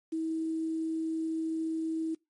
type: tone with quantisation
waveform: sine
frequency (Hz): 322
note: E4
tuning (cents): -41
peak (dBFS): -29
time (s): 0.12-2.15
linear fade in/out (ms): 10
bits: 9
effects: noise-tail reverb RT60 0.2 s tail -23 dB re dry + MP3 48 kbps